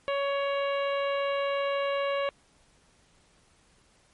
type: harmonic tone with a mistuned harmonic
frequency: 559 Hz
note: C#5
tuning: 14 cents sharp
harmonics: 1 / 2 / 3 / 4 / 5 / 6 / 7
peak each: -27 / -33 / -39 / -39 / -39 / -47 / -47 dBFS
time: 0.08-2.29 s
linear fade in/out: 0 ms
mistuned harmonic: 6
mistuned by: -51 cents
effects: pink hiss -63 dBFS RMS until 4.13 s + MP3 48 kbps